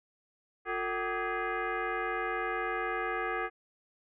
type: tone with frequency modulation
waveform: sine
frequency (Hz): 450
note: A4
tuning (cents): +39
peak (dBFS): -30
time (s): 0.65-3.5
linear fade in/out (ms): 50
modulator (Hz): 404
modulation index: 4
effects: none